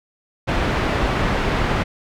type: low-pass noise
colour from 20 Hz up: pink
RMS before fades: -20 dBFS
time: 0.47-1.84 s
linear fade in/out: 20 ms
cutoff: 2400 Hz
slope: 12 dB/octave
effects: none